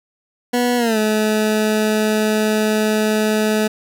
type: tone with pitch glide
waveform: 20% pulse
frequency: 244.3 to 215.1 Hz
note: B3 to A3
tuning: -19 to -39 cents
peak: -10 dBFS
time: 0.53-3.68 s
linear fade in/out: 10 ms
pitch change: -220 cents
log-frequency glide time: 0.77-0.98 s
effects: none